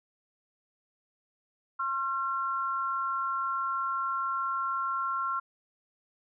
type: tone pair together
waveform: sine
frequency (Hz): 1071 / 1367.7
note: C6 / F6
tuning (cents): +40 / -37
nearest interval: major third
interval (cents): 423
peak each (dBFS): -32 / -30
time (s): 1.79-5.4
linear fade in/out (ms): 10
effects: none